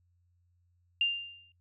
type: tone with exponential decay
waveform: sine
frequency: 2794 Hz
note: F7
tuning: in tune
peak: -22 dBFS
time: 1.01-1.52 s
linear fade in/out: 2 ms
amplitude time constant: 110 ms
effects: noise-tail reverb RT60 0.1 s tail -24 dB re dry + added 88 Hz sine -67 dBFS peak until 1.6 s